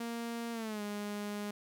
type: tone with pitch glide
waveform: sawtooth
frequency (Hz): 233.1 to 206.5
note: A#3 to G#3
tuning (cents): 0 to -10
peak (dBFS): -33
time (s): 0-1.51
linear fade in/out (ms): 5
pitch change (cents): -210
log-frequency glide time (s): 0.52-0.82
effects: none